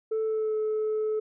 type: tone with pitch glide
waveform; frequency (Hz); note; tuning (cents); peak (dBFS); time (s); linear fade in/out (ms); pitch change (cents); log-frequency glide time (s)
sine; 440.1 to 431.8; A4 to A4; 0 to -33; -23; 0.11-1.2; 10; -33; 0.24-0.56
effects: tanh soft clip ceiling -23 dBFS